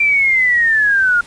sine linear sweep, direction down, 2365 to 1400 Hz, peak -10 dBFS, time 0-1.21 s, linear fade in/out 5 ms, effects pink hiss -40 dBFS RMS until 1.26 s + resampled to 22050 Hz

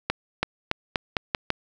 accelerating click train, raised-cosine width 0.3 ms, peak -6 dBFS, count 7, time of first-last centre 0.1-1.504 s, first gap 330 ms, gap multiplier 0.86, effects none

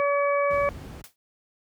harmonic tone, 569 Hz, C#5, 45 cents sharp, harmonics 1 / 2 / 3 / 4, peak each -22 / -26 / -36 / -31 dBFS, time 0-0.69 s, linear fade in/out 0 ms
brown noise, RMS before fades -36 dBFS, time 0.5-1.02 s, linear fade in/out 10 ms
white noise with exponential decay, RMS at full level -40 dBFS, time 1.04-1.16 s, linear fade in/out 1 ms, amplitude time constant 24 ms
effects high-pass 60 Hz 12 dB/octave

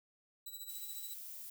5% pulse tone with tremolo, 3940 Hz, B7, 5 cents flat, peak -35 dBFS, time 0.46-1.14 s, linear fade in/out 5 ms, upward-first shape sine, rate 14 Hz, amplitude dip 65%
violet noise, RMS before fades -48 dBFS, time 0.69-1.5 s, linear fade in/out 5 ms
effects none

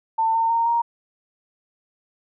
sine tone with pitch steps, 896 / 909 / 922.3 / 935.7 Hz, A5 / A#5 / A#5 / A#5, +31 / -44 / -19 / +6 cents, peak -17 dBFS, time 0.18-0.82 s, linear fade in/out 10 ms, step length 160 ms, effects none

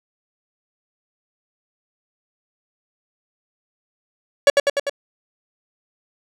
45% pulse tone with echo, 565 Hz, C#5, 33 cents sharp, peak -8 dBFS, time 4.47-4.5 s, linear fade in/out 2 ms, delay 99 ms, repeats 4, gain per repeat -3 dB, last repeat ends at 4.896 s, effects low-pass 8000 Hz 12 dB/octave

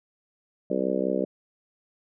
harmonic tone, 65 Hz, C2, 11 cents flat, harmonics 3 / 4 / 5 / 6 / 7 / 8 / 9, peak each -31 / -31 / -31 / -31 / -31 / -31 / -31 dBFS, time 0.7-1.25 s, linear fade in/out 5 ms, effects none

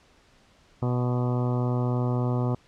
harmonic tone with a mistuned harmonic, 123.47 Hz, B2, in tune, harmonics 1 / 2 / 3 / 4 / 5 / 6 / 7 / 8 / 9 / 10, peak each -24 / -30 / -34 / -36 / -38 / -40 / -41 / -42 / -43 / -44 dBFS, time 0.82-2.55 s, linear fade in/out 5 ms, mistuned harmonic 8, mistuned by +22 cents, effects pink hiss -59 dBFS RMS until 2.67 s + low-pass 6000 Hz 12 dB/octave

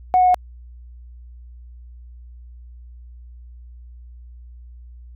sine tone with pitch steps, 736 / 731.3 / 726.7 Hz, F#5 / F#5 / F#5, -9 / -20 / -31 cents, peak -10 dBFS, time 0.14-0.344 s, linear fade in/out 0 ms, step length 68 ms, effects tanh soft clip ceiling -7 dBFS + added 60 Hz sine -38 dBFS peak until 5.15 s

